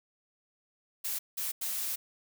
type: noise bursts at uneven times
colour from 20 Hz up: blue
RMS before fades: -34 dBFS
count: 3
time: 1.04-1.19 / 1.37-1.52 / 1.61-1.96 s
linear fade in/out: 10 ms
effects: none